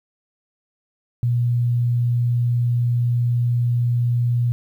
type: tone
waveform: sine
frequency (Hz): 120.5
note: B2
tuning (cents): -42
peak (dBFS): -16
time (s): 1.23-4.52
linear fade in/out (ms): 0
effects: 9-bit